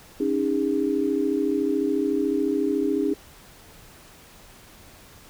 sine chord, C# suspended second, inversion none, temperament equal with one note detuned, 277.2 / 311.1 / 406.8 Hz, C#4 / D#4 / G#4, 0 / 0 / -36 cents, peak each -25 dBFS, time 0.2-3.14 s, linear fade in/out 5 ms, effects pink hiss -49 dBFS RMS until 5.29 s

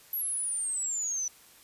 sine exponential sweep, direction down, 11840 to 5920 Hz, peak -29 dBFS, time 0.13-1.28 s, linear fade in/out 2 ms, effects white hiss -56 dBFS RMS until 1.63 s + resampled to 32000 Hz

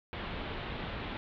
pink low-pass noise, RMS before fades -39 dBFS, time 0.13-1.17 s, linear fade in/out 0 ms, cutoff 3800 Hz, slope 48 dB/octave, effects none

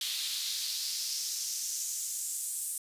pink noise with high-pass filter sweep, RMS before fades -35 dBFS, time 0.01-2.78 s, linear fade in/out 2 ms, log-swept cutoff 3500 to 8900 Hz, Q 2.8, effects resampled to 32000 Hz

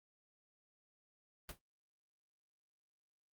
pink noise with exponential decay, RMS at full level -41 dBFS, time 1.49-1.59 s, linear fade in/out 2 ms, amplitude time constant 21 ms, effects Opus 32 kbps

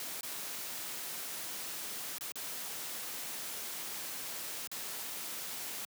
white noise with dropouts, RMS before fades -41 dBFS, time 0-5.85 s, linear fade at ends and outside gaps 1 ms, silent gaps 0.209-0.231 / 2.183-2.209 / 2.32-2.356 / 4.673-4.715 s, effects high-pass 150 Hz 12 dB/octave

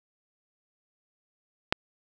click, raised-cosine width 0.3 ms, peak -5 dBFS, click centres 1.725 s, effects 7-bit

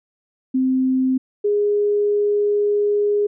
sine tone pair in turn, 260 / 412.7 Hz, C4 / G#4, -11 / -11 cents, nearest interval minor sixth, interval 800 cents, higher second, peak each -15 dBFS, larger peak neither, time 0.54-1.18 / 1.44-3.27 s, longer second, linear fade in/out 10 ms, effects none

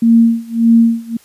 sine tone with tremolo, 230 Hz, A#3, 23 cents flat, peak -4 dBFS, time 0.02-1.17 s, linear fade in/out 5 ms, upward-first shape sine, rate 1.7 Hz, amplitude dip 95%, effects white hiss -48 dBFS RMS until 1.24 s + resampled to 32000 Hz

